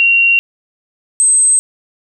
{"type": "tone pair in turn", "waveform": "sine", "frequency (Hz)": [2752, 8247], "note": ["F7", "C9"], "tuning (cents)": [-26, -26], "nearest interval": "octave + perfect fifth", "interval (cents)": 1900, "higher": "second", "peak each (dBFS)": -7, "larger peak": "neither", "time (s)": [[0, 0.39], [1.2, 1.59]], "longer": "neither", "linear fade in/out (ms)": 0, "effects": []}